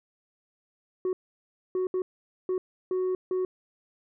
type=tone bursts at uneven times; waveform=sine; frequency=370 Hz; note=F#4; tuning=in tune; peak=-22 dBFS; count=6; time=1.05-1.13 / 1.75-1.87 / 1.94-2.02 / 2.49-2.58 / 2.91-3.15 / 3.31-3.45 s; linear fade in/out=2 ms; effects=tanh soft clip ceiling -24 dBFS